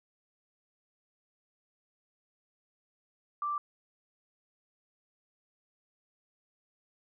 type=tone; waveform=sine; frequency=1174.7 Hz; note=D6; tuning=in tune; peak=-30 dBFS; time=3.42-3.58 s; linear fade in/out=2 ms; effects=none